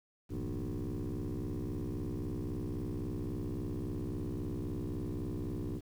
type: tone with frequency modulation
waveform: sine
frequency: 103.5 Hz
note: G#2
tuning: 5 cents flat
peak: -32 dBFS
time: 0.29-5.81 s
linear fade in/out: 50 ms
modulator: 63.7 Hz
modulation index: 4.3
effects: tanh soft clip ceiling -34 dBFS + 10-bit